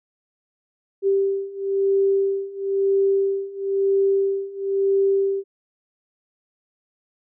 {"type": "beating tone pair", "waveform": "sine", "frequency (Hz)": [391.6, 392.6], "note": ["G4", "G4"], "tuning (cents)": [-2, 3], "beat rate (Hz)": 1, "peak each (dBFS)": [-22, -20], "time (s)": [1.02, 5.44], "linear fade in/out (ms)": 50, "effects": []}